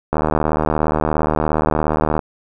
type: click train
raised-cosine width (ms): 1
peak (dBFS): -3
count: 160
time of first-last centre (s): 0.13-2.192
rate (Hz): 77.1
effects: none